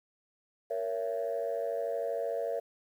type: chord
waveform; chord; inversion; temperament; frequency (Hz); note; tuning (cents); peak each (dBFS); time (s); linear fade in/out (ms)
sine; A# diminished; none; just; 466.2 / 559.4 / 671.3; A#4 / C#5 / E5; 0 / +16 / +31; -34; 0.7-2.6; 10
effects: tanh soft clip ceiling -24 dBFS + 10-bit